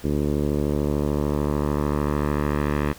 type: tone with low-pass filter sweep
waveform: 10% pulse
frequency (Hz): 73.42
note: D2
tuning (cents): 0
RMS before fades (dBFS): -23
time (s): 0.04-2.93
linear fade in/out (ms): 5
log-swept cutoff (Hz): 390 to 2100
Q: 1.2
effects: pink hiss -45 dBFS RMS until 2.98 s